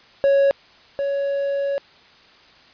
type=tone pair in turn; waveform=triangle; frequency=554.4 / 558.6 Hz; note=C#5 / C#5; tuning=0 / +13 cents; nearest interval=unison; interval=13 cents; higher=second; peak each=-11 / -18 dBFS; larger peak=first; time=0.24-0.51 / 0.99-1.78 s; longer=second; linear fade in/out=0 ms; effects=white hiss -50 dBFS RMS until 2.73 s + resampled to 11025 Hz